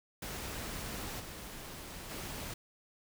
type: noise with level steps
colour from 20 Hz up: pink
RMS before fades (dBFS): -41 / -46 / -42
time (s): 0.22-2.54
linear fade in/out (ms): 5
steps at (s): 1.19 / 2.09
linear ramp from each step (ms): 20
effects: none